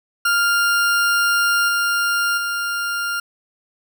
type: tone with level steps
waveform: 40% pulse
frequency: 1400 Hz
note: F6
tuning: 4 cents sharp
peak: -14 / -16 / -20 dBFS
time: 0.25-3.2 s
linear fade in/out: 5 ms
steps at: 1.68 / 2.37 s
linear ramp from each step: 10 ms
effects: none